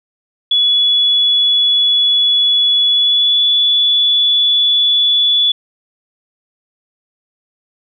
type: tone with pitch glide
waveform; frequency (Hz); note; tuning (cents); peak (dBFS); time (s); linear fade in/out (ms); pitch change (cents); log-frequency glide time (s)
sine; 3403 to 3435; G#7 to A7; +41 to -42; -9; 0.51-5.52; 5; +17; 2.87-3.43
effects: none